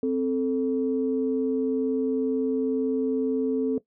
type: tone pair together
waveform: sine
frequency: 261.6 / 439.5 Hz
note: C4 / A4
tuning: 0 / -2 cents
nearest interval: major sixth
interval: 898 cents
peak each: -24 dBFS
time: 0.03-3.78 s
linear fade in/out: 2 ms
effects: noise-tail reverb RT60 0.1 s tail -17 dB re dry + tanh soft clip ceiling -14 dBFS